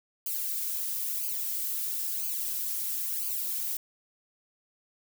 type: noise with flanger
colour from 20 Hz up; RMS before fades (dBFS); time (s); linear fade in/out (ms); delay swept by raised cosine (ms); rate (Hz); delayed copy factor
violet; -32; 0.26-3.77; 2; 0.54 to 3.44; 1; -0.85
effects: none